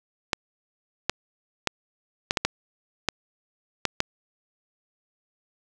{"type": "clicks", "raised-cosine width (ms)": 0.2, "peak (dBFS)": -4, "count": 9, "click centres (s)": [0.332, 1.096, 1.673, 2.309, 2.372, 2.45, 3.087, 3.853, 4.004], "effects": []}